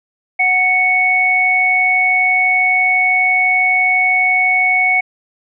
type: tone pair together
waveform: sine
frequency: 739.8 / 2217 Hz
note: F#5 / C#7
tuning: 0 / 0 cents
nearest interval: octave + perfect fifth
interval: 1900 cents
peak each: -18 / -11 dBFS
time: 0.39-5.01 s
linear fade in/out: 10 ms
effects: none